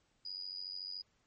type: tone with amplitude modulation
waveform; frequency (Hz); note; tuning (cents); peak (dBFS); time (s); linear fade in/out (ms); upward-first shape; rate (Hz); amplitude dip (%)
sine; 4913; D#8; -23; -37; 0.25-1.02; 5; sine; 93.8; 85
effects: pink hiss -75 dBFS RMS until 1.26 s + MP3 32 kbps